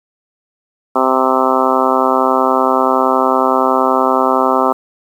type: harmonic tone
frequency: 130.7 Hz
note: C3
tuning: 1 cent flat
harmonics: 2 / 3 / 4 / 5 / 6 / 7 / 8 / 9 / 10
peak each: -19 / -19 / -19 / -19 / -19 / -19 / -19 / -19 / -19 dBFS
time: 0.95-4.73 s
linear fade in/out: 10 ms
effects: 7-bit

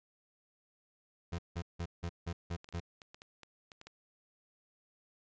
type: tone bursts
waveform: 30% pulse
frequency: 85.6 Hz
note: F2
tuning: 34 cents flat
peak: -33 dBFS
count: 7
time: 1.32-2.802 s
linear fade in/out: 10 ms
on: 66 ms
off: 170 ms
type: clicks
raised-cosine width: 0.2 ms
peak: -33 dBFS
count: 11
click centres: 2.644 / 2.689 / 2.726 / 2.795 / 3.018 / 3.145 / 3.219 / 3.433 / 3.718 / 3.814 / 3.87 s
effects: resampled to 16000 Hz

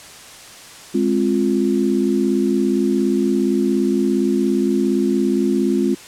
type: chord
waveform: sine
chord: F minor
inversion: first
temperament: equal with one note detuned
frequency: 207.7 / 265 / 349.2 Hz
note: Ab3 / C4 / F4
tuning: 0 / +22 / 0 cents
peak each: -19 dBFS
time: 0.94-5.95 s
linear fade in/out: 10 ms
effects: white hiss -39 dBFS RMS until 6.07 s + low-pass 9000 Hz 12 dB/octave

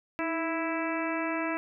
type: harmonic tone with a mistuned harmonic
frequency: 329.9 Hz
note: E4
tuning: 1 cent sharp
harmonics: 1 / 2 / 3 / 4 / 5 / 6 / 7 / 8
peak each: -32 / -35 / -37 / -38 / -39 / -40 / -40 / -41 dBFS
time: 0.19-1.57 s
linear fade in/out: 0 ms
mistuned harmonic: 1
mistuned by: -52 cents
effects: none

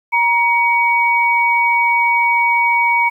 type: tone pair together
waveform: sine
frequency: 945 / 2253 Hz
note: A#5 / C#7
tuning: +23 / +28 cents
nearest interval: octave + minor third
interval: 1505 cents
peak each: -14 dBFS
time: 0.12-3.1 s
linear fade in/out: 20 ms
effects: 8-bit

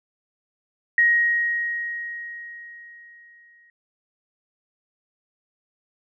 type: tone with exponential decay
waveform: sine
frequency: 1884 Hz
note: A#6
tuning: 18 cents sharp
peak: -13 dBFS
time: 0.98-3.7 s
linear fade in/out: 2 ms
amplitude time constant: 590 ms
effects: none

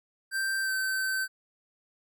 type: tone with pitch glide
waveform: square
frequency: 1568 to 1541.1 Hz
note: G6 to G6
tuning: 0 to -30 cents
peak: -28 dBFS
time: 0.31-1.28 s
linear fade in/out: 50 ms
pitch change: -30 cents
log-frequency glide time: 0.61-0.72 s
effects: none

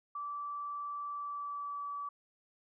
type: tone with pitch glide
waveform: sine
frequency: 1161 to 1149 Hz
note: D6 to D6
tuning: -20 to -38 cents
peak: -37 dBFS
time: 0.15-2.09 s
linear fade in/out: 5 ms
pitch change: -18 cents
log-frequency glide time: 1.1-1.88 s
effects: none

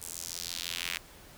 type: tone with high-pass filter sweep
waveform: sawtooth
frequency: 85.9 Hz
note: F2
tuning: 28 cents flat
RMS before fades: -38 dBFS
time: 0.01-0.98 s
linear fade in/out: 10 ms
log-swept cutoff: 8700 to 2200 Hz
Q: 1.8
effects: pink hiss -53 dBFS RMS until 1.37 s

